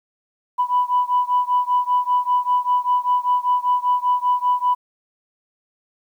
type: beating tone pair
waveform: sine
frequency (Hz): 987.8 / 992.9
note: B5 / B5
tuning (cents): 0 / +9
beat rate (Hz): 5.1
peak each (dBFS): -18 / -19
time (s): 0.58-4.75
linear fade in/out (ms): 20
effects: tanh soft clip ceiling -9 dBFS + 9-bit